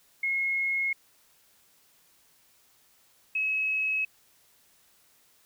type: tone pair in turn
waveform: sine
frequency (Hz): 2164 / 2568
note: C#7 / E7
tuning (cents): -42 / -46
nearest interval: minor third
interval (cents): 296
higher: second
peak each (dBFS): -25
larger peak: neither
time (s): 0.23-0.93 / 3.35-4.05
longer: neither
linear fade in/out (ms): 5
effects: white hiss -63 dBFS RMS until 5.45 s